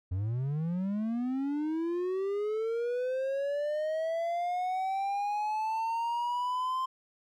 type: linear sweep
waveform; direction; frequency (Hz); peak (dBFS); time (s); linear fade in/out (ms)
triangle; up; 87.31 to 1046.5; -27; 0.11-6.86; 10
effects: none